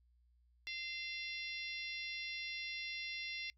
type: harmonic tone with a mistuned harmonic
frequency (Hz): 693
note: F5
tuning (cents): -14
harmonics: 3 / 4 / 5 / 6 / 7 / 8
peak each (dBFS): -45 / -47 / -49 / -51 / -52 / -53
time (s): 0.67-3.5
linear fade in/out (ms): 0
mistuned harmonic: 4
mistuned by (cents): -32
effects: noise-tail reverb RT60 0.1 s tail -24 dB re dry + added 60 Hz sine -68 dBFS peak until 3.57 s